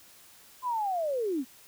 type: linear sweep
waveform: sine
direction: down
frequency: 1036 to 236.3 Hz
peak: -27 dBFS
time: 0.62-1.45 s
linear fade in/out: 50 ms
effects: white hiss -55 dBFS RMS until 1.67 s